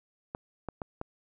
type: clicks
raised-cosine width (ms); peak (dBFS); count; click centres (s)
1; -21; 4; 0.349 / 0.687 / 0.818 / 1.014
effects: none